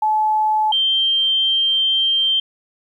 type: tone pair in turn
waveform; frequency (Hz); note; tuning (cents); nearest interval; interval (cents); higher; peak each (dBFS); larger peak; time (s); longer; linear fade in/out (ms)
sine; 861 / 3151; A5 / G7; -38 / +8; octave + minor seventh; 2246; second; -14; neither; 0.02-0.72 / 0.72-2.4; second; 5
effects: 9-bit

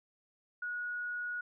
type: tone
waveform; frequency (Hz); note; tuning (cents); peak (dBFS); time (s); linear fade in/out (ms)
sine; 1455; F#6; -29; -35; 0.62-1.41; 5
effects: none

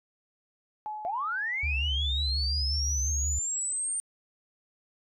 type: tone with exponential decay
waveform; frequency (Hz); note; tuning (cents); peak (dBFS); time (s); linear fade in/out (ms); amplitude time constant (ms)
sine; 852; G#5; +44; -31; 0.86-2.06; 0; 260
type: linear sweep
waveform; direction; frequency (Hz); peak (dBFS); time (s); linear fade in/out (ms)
sine; up; 659.3 to 8870; -28; 1.05-4; 0
type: tone with vibrato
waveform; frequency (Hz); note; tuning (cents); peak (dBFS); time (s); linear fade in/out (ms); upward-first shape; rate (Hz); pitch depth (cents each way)
sine; 70.9; C#2; +40; -27; 1.63-3.39; 5; triangle; 5.6; 100
effects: tanh soft clip ceiling -18 dBFS

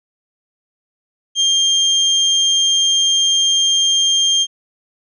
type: tone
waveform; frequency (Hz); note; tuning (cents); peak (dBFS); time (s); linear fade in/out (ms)
35% pulse; 3194; G7; +32; -10; 1.35-4.47; 50
effects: resampled to 24000 Hz

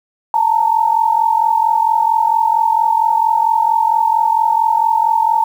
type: tone pair together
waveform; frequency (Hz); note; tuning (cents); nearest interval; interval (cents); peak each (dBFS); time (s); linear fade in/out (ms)
sine; 876 / 920.4; A5 / A#5; -8 / -22; minor second; 86; -14 / -13; 0.34-5.44; 2
effects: 7-bit

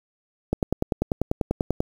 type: click train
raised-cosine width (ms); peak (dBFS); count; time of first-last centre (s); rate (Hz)
2; -8; 14; 0.53-1.805; 10.2
effects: 7-bit

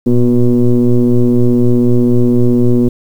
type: tone with frequency modulation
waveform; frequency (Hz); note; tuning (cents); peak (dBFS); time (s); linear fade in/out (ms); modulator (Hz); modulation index
sine; 123; B2; -7; -5; 0.06-2.89; 10; 121; 2.1
effects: tanh soft clip ceiling -1 dBFS + 7-bit

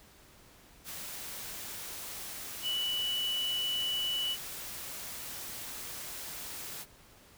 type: tone in noise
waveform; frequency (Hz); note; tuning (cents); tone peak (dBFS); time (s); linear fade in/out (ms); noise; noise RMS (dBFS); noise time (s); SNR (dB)
sine; 2960; F#7; 0; -30; 2.62-4.37; 50; white; -42; 0.84-6.86; +9
effects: pink hiss -58 dBFS RMS until 7.37 s

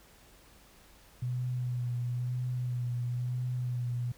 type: tone with vibrato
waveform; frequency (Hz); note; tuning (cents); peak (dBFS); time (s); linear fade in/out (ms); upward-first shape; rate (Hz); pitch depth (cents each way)
sine; 123.4; B2; -1; -30; 1.22-4.12; 5; sine; 1; 26
effects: added 49 Hz sine -63 dBFS peak until 4.17 s + pink hiss -59 dBFS RMS until 4.17 s

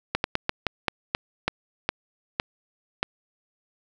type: slowing click train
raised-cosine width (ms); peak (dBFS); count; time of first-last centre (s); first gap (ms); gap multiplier
0.3; -6; 11; 0.15-3.03; 91; 1.24
effects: none

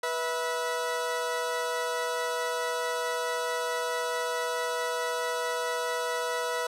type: tone pair together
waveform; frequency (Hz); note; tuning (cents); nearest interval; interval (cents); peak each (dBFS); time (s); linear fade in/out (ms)
20% pulse; 489.7 / 651.4; B4 / E5; -15 / -21; perfect fourth; 494; -25 / -28; 0.03-6.67; 5
effects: low-pass 12000 Hz 12 dB/octave

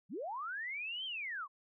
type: linear two-way sweep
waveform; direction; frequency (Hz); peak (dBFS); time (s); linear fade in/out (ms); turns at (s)
sine; up then down; 138.5 to 3195 to 1036; -38; 0.09-1.48; 50; 1.05
effects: none

